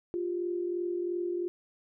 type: tone pair together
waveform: sine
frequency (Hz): 350.2 / 393.1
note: F4 / G4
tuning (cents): +5 / +5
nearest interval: major second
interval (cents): 200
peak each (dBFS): -30 / -38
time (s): 0.14-1.48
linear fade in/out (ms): 0
effects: none